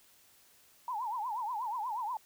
sine tone with vibrato, 920 Hz, A#5, 23 cents flat, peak -33 dBFS, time 0.88-2.17 s, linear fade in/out 2 ms, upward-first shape triangle, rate 8.3 Hz, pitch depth 230 cents each way, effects white hiss -63 dBFS RMS until 2.25 s

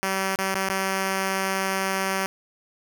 5% pulse tone with dropouts, 192.1 Hz, G3, 35 cents flat, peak -12 dBFS, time 0.03-2.26 s, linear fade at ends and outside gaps 0 ms, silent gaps 0.358-0.388 / 0.544-0.553 / 0.687-0.697 s, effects none

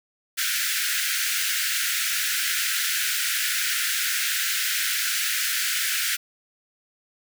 pink high-pass noise, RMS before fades -25 dBFS, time 0.37-6.17 s, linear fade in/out 20 ms, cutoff 1400 Hz, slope 96 dB/octave, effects none

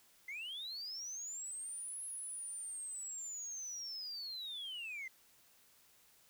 sine linear two-way sweep, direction up then down, 2026 to 10640 to 2026 Hz, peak -40 dBFS, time 0.28-5.08 s, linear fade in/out 5 ms, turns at 2.04 s, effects tanh soft clip ceiling -40 dBFS + white hiss -67 dBFS RMS until 6.29 s

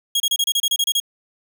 sawtooth tone bursts, 3290 Hz, G#7, 17 cents flat, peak -13 dBFS, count 11, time 0.15-1.001 s, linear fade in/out 5 ms, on 51 ms, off 29 ms, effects none

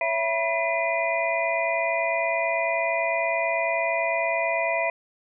sine tone cluster, 557 / 666 / 973 / 2019 / 2426 Hz, C#5 / E5 / B5 / B6 / D#7, +8 / +18 / -26 / +38 / -44 cents, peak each -33 / -25 / -30 / -29 / -29 dBFS, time 0.01-4.9 s, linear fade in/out 2 ms, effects none

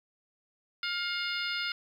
harmonic tone with a mistuned harmonic, 713 Hz, F5, 36 cents sharp, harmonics 2 / 3 / 4 / 5 / 6 / 7, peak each -35 / -37 / -38 / -39 / -40 / -40 dBFS, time 0.83-1.72 s, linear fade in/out 2 ms, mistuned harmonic 2, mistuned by -25 cents, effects 10-bit

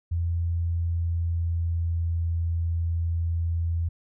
sine tone with pitch glide, 84.8 to 83.83 Hz, E2 to E2, +50 to +30 cents, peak -23 dBFS, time 0.11-3.89 s, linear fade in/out 10 ms, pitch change -20 cents, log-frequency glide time 0.5-2.22 s, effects none

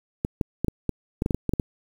clicks, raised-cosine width 3 ms, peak -10 dBFS, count 12, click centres 0.249 / 0.412 / 0.646 / 0.683 / 0.893 / 1.221 / 1.261 / 1.308 / 1.346 / 1.493 / 1.536 / 1.598 s, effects 7-bit

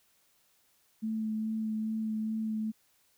sine tone with vibrato, 218.8 Hz, A3, 9 cents flat, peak -30 dBFS, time 1.02-2.72 s, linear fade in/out 20 ms, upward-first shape sine, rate 2.4 Hz, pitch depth 14 cents each way, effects white hiss -69 dBFS RMS until 3.17 s

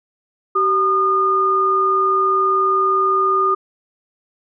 sine tone pair together, 384 / 1219 Hz, G4 / D#6, -36 / -36 cents, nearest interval octave + minor sixth, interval 2000 cents, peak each -20 / -14 dBFS, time 0.55-3.55 s, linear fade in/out 10 ms, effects none

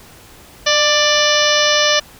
harmonic tone with a mistuned harmonic, 590 Hz, D5, 8 cents sharp, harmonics 1 / 2 / 3 / 4 / 5 / 6 / 7 / 8 / 9 / 10, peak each -17 / -21 / -19 / -23 / -19 / -21 / -23 / -27 / -21 / -22 dBFS, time 0.66-2 s, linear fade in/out 10 ms, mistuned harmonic 1, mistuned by +23 cents, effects pink hiss -42 dBFS RMS until 2.19 s

